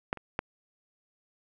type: clicks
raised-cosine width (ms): 0.5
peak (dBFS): -13 / -28 / -13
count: 3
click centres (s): 0.129 / 0.173 / 0.391
effects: none

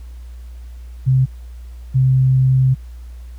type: tone pair in turn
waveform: sine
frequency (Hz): 130.81 / 130.81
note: C3 / C3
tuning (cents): 0 / 0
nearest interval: unison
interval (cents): 0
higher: neither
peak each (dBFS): -10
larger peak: neither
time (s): 1.06-1.26 / 1.94-2.75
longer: second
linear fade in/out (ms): 20
effects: added 60 Hz sine -31 dBFS peak until 3.38 s + pink hiss -54 dBFS RMS until 3.38 s

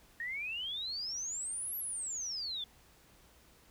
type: exponential two-way sweep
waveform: sine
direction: up then down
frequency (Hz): 1825 to 11870 to 3431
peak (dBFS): -36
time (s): 0.2-2.64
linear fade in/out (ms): 2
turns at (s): 1.77
effects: added 60 Hz sine -68 dBFS peak until 3.7 s + pink hiss -63 dBFS RMS until 3.7 s

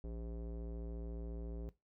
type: tone with low-pass filter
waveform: square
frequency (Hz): 57.1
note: A#1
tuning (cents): -35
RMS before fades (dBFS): -44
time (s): 0.04-1.69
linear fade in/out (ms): 0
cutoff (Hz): 450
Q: 1.8
effects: noise-tail reverb RT60 0.2 s tail -17 dB re dry

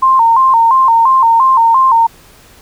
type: tone with vibrato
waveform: sine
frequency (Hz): 982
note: B5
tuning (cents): -10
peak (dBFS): -5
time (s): 0.02-2.07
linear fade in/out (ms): 10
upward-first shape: square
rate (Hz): 2.9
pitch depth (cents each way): 120
effects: pink hiss -42 dBFS RMS until 2.61 s

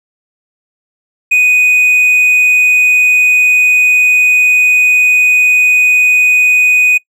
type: tone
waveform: triangle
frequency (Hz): 2489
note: D#7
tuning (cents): 0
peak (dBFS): -4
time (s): 1.31-6.98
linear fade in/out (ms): 10
effects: noise-tail reverb RT60 0.1 s tail -22 dB re dry

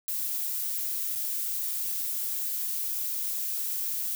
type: noise with dropouts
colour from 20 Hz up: violet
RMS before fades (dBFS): -31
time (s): 0.08-4.15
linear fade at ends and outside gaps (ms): 0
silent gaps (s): 1.152-1.157
effects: none

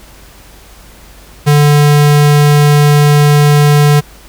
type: tone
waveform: square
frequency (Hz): 146.83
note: D3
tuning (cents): 0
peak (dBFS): -5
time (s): 1.46-4.01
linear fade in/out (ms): 20
effects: added 50 Hz sine -38 dBFS peak until 4.28 s + pink hiss -39 dBFS RMS until 4.28 s

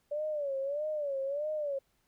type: tone with vibrato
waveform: sine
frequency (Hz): 576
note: D5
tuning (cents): -34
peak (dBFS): -31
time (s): 0.11-1.79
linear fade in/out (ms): 10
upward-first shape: sine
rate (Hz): 1.6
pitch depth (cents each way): 120
effects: pink hiss -74 dBFS RMS until 2.07 s

